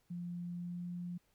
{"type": "tone with pitch glide", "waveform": "sine", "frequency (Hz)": [174.61, 175.93], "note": ["F3", "F3"], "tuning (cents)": [0, 13], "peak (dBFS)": -39, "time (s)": [0.1, 1.18], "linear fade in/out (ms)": 10, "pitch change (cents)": 13, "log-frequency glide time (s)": [0.53, 0.85], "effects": ["pink hiss -75 dBFS RMS until 1.34 s"]}